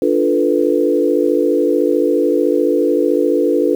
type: chord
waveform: sine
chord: B half-diminished seventh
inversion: first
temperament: equal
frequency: 293.7 / 349.2 / 440 / 493.9 Hz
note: D4 / F4 / A4 / B4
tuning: 0 / 0 / 0 / 0 cents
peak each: -17 dBFS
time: 0.02-3.75 s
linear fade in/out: 2 ms
effects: 7-bit